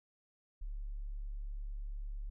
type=tone; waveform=sine; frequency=35.57 Hz; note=C#1; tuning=45 cents sharp; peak=-38 dBFS; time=0.61-2.3 s; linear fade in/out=10 ms; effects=none